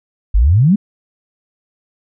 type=exponential sweep; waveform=sine; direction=up; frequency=44.68 to 220 Hz; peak=-7 dBFS; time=0.34-0.76 s; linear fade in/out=10 ms; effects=none